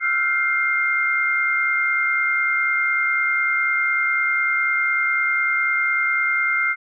sine tone cluster, 1333 / 1403 / 1539 / 2108 Hz, E6 / F6 / G6 / C7, +19 / +8 / -32 / +12 cents, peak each -28 / -24 / -28 / -19 dBFS, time 0-6.76 s, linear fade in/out 50 ms, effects none

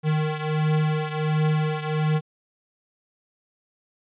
square beating tone pair, 153.8 / 155.2 Hz, D#3 / D#3, -20 / -4 cents, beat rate 1.4 Hz, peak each -23 / -27 dBFS, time 0.03-2.21 s, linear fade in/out 50 ms, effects resampled to 8000 Hz

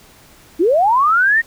sine linear sweep, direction up, 297.4 to 1882 Hz, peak -10 dBFS, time 0.59-1.42 s, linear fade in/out 20 ms, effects pink hiss -46 dBFS RMS until 1.46 s

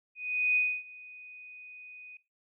sine tone with ADSR envelope, 2489 Hz, D#7, in tune, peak -22 dBFS, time 0.15-2.17 s, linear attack 410 ms, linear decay 270 ms, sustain -23 dB, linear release 3 ms, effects noise-tail reverb RT60 0.3 s tail -19 dB re dry

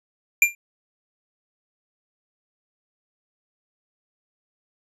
square tone with exponential decay, 2382 Hz, D7, 24 cents sharp, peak -9 dBFS, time 0.42-0.55 s, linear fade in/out 2 ms, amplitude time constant 27 ms, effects resampled to 32000 Hz

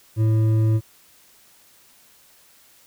sine tone with hard clipping, 110 Hz, A2, in tune, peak -17 dBFS, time 0.16-0.81 s, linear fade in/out 50 ms, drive 7 dB, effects white hiss -54 dBFS RMS until 2.86 s

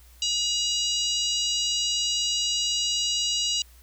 harmonic tone with a mistuned harmonic, 959 Hz, A#5, 49 cents sharp, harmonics 3 / 4 / 5 / 6 / 7 / 8, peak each -27 / -29 / -31 / -33 / -34 / -35 dBFS, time 0.22-3.62 s, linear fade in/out 2 ms, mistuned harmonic 4, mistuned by +22 cents, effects added 60 Hz sine -50 dBFS peak until 3.82 s + white hiss -57 dBFS RMS until 3.82 s

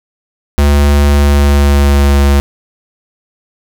square tone with pitch glide, 71.9 to 70.26 Hz, D2 to C#2, -36 to +24 cents, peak -6 dBFS, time 0.58-2.4 s, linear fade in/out 0 ms, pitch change -40 cents, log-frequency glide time 1.04-2.22 s, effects 7-bit

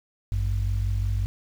sine tone pair together, 52.49 / 98 Hz, G#1 / G2, +19 / 0 cents, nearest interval major seventh, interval 1081 cents, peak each -24 dBFS, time 0.32-1.26 s, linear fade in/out 0 ms, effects tanh soft clip ceiling -17 dBFS + 8-bit

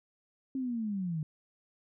sine linear sweep, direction down, 269.9 to 149.3 Hz, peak -31 dBFS, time 0.55-1.23 s, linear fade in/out 2 ms, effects none

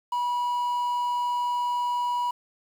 triangle tone with quantisation, 973 Hz, B5, 26 cents flat, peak -22 dBFS, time 0.12-2.31 s, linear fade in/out 5 ms, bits 8, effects none

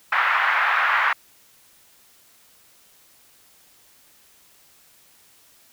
white band-pass noise, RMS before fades -20 dBFS, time 0.12-1.13 s, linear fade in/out 5 ms, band 930 to 1900 Hz, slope 24 dB/octave, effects white hiss -55 dBFS RMS until 5.72 s

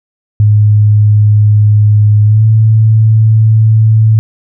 sine tone with pitch glide, 105.3 to 110.03 Hz, G#2 to A2, +24 to 0 cents, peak -3 dBFS, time 0.4-4.19 s, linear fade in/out 0 ms, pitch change +76 cents, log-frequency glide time 2.24-2.45 s, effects none

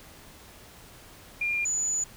sine tone pair in turn, 2403 / 6936 Hz, D7 / A8, +39 / -26 cents, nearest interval octave + tritone, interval 1835 cents, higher second, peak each -25 dBFS, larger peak neither, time 1.41-1.65 / 1.65-2.04 s, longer second, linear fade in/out 5 ms, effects pink hiss -50 dBFS RMS until 2.16 s

